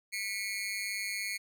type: tone with amplitude modulation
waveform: sawtooth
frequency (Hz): 2189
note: C#7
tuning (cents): -22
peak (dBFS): -26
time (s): 0.12-1.38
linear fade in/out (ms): 20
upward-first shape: sine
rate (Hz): 204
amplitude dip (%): 100
effects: none